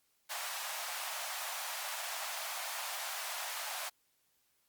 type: high-pass noise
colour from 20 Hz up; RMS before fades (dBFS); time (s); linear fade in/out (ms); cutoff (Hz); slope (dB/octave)
pink; -40; 0.29-3.9; 20; 640; 48
effects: white hiss -75 dBFS RMS until 4.68 s + Opus 48 kbps